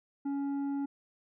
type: tone with tanh clipping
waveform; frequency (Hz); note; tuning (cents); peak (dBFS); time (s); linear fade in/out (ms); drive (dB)
sine; 279.8; C#4; +16; -32; 0.25-0.86; 10; 7
effects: none